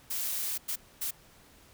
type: noise bursts at uneven times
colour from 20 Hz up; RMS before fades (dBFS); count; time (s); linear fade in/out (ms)
blue; -33; 3; 0.1-0.58 / 0.68-0.76 / 1.01-1.11; 10
effects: pink hiss -58 dBFS RMS until 1.73 s

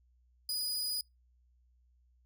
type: tone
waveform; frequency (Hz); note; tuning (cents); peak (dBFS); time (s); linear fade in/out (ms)
sawtooth; 4943; D#8; -12; -30; 0.49-1.01; 2
effects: noise-tail reverb RT60 0.2 s tail -26 dB re dry + added 61 Hz sine -65 dBFS peak until 2.25 s

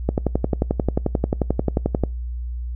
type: click train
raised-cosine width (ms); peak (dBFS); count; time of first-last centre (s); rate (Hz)
2; -5; 23; 0.09-2.037; 11.3
effects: noise-tail reverb RT60 0.3 s tail -26 dB re dry + added 60 Hz sine -25 dBFS peak until 2.75 s

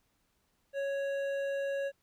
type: tone with hard clipping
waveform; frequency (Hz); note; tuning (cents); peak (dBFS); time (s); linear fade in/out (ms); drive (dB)
triangle; 554.4; C#5; 0; -33; 0.73-1.92; 50; 13
effects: pink hiss -75 dBFS RMS until 2.02 s

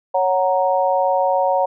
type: chord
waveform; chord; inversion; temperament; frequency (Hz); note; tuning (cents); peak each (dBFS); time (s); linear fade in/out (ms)
sine; F# major; second; equal; 554.4 / 740 / 932.3; C#5 / F#5 / A#5; 0 / 0 / 0; -18 / -19 / -20; 0.14-1.66; 10
effects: none

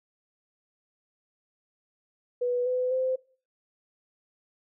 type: tone with pitch steps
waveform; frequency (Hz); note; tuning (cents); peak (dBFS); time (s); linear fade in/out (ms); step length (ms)
sine; 491 / 503.9 / 517.2; B4 / B4 / C5; -10 / +35 / -20; -24; 2.41-3.16; 10; 250
effects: noise-tail reverb RT60 0.4 s tail -21 dB re dry

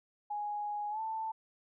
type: tone with pitch glide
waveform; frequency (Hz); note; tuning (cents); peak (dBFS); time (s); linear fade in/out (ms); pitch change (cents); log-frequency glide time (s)
sine; 830.6 to 885.1; G#5 to A5; 0 to +10; -34; 0.3-1.32; 10; +110; 0.9-1
effects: none

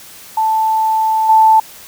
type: tone with level steps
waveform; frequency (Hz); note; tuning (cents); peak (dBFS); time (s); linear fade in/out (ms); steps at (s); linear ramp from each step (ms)
sine; 880; A5; 0; -11 / -5; 0.37-1.6; 5; 1.29; 5
effects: white hiss -37 dBFS RMS until 1.87 s

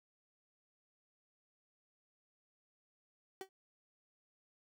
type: tone with exponential decay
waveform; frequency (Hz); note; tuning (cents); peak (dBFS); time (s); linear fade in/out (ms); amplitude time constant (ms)
30% pulse; 382.4; G4; -43; -37; 3.41-3.49; 1; 17
effects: none

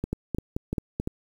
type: two click trains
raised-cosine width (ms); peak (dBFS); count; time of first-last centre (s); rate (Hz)
3; -15 / -14; 4 / 5; 0.04-1.074 / 0.13-1; 2.9 / 4.6
effects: 8-bit

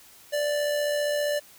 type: tone with amplitude modulation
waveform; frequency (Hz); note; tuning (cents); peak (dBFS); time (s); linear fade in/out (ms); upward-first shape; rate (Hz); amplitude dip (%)
square; 587; D5; -1; -23; 0.32-1.4; 20; sine; 75.1; 35
effects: white hiss -52 dBFS RMS until 1.58 s

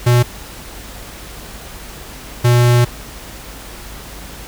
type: tone pair in turn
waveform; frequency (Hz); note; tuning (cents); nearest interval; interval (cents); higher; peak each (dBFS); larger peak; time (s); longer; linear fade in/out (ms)
square; 121.6 / 121.17; B2 / B2; -26 / -33; unison; 7; first; -9; neither; 0.06-0.23 / 2.44-2.85; second; 10
effects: added 50 Hz sine -36 dBFS peak until 4.47 s + pink hiss -34 dBFS RMS until 4.47 s

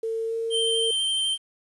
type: tone with pitch glide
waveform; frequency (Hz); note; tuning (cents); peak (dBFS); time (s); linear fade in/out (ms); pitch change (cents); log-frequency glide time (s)
sine; 449.8 to 455.3; A4 to A#4; +38 to -41; -25; 0.03-0.91; 5; +21; 0.27-0.33
type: tone with vibrato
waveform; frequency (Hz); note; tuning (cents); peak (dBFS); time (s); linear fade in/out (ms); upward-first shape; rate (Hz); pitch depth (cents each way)
square; 3130; G7; -3; -23; 0.5-1.38; 50; square; 12; 10
effects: resampled to 24000 Hz + 9-bit

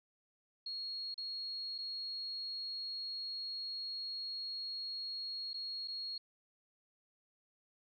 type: tone with dropouts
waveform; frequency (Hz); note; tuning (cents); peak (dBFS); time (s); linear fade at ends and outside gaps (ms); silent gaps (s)
sine; 4300; C8; +47; -39; 0.66-6.18; 5; 1.143-1.178 / 1.781-1.785 / 5.533-5.541 / 5.876-5.881
effects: none

